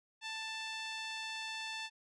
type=tone with band-pass filter; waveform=sawtooth; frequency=884 Hz; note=A5; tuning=8 cents sharp; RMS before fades=-42 dBFS; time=0.21-1.9 s; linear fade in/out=50 ms; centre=3300 Hz; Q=1.3; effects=resampled to 24000 Hz